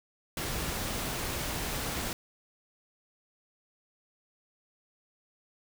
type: noise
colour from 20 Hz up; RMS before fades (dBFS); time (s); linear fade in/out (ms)
pink; -34; 0.37-2.13; 2
effects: none